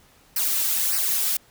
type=noise with flanger; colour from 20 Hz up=blue; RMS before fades=-23 dBFS; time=0.36-1.37 s; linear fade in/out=5 ms; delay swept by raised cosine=0.28 to 2.88 ms; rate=1.7 Hz; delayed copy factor=-0.85; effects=pink hiss -56 dBFS RMS until 1.5 s